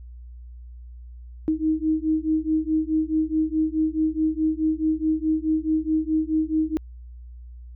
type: beating tone pair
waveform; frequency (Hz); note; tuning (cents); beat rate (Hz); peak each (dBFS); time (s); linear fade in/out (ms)
sine; 311.7 / 316.4; D#4 / D#4; +3 / +29; 4.7; -23; 1.48-6.77; 0
effects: added 60 Hz sine -38 dBFS peak until 7.75 s